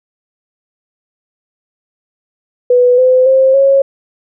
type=tone with pitch steps; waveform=sine; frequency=493.9 / 511 / 528.7 / 547.1 Hz; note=B4 / C5 / C5 / C#5; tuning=0 / -41 / +18 / -23 cents; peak=-5 dBFS; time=2.7-3.82 s; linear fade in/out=5 ms; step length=280 ms; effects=none